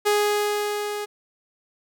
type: tone with level ramp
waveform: sawtooth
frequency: 415.3 Hz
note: G#4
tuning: in tune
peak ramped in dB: -13 to -24 dBFS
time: 0.05-1.06 s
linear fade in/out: 20 ms
effects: none